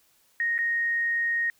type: tone with dropouts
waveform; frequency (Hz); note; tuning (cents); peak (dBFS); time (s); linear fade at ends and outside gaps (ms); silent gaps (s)
sine; 1864.7; A#6; 0; -23; 0.4-1.5; 1; 0.58-0.588
effects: white hiss -64 dBFS RMS until 1.59 s